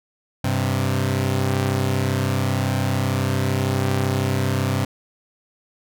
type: tone pair together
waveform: sawtooth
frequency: 98 / 130.81 Hz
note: G2 / C3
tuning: 0 / 0 cents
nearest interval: perfect fourth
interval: 500 cents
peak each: -18 dBFS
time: 0.44-4.85 s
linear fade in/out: 5 ms
effects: none